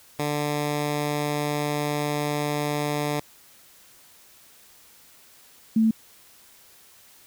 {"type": "tone pair in turn", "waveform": ["10% pulse", "sine"], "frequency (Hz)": [147.5, 222.1], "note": ["D3", "A3"], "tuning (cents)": [8, 16], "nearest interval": "perfect fifth", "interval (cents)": 708, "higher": "second", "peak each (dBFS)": -16, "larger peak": "neither", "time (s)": [[0.19, 3.2], [5.76, 5.91]], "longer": "first", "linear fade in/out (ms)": 5, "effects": ["white hiss -53 dBFS RMS until 7.26 s"]}